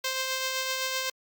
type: tone with tremolo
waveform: 5% pulse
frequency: 523 Hz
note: C5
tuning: 1 cent flat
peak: -15 dBFS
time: 0.04-1.1 s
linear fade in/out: 5 ms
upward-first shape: triangle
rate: 7.8 Hz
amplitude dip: 35%
effects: Opus 48 kbps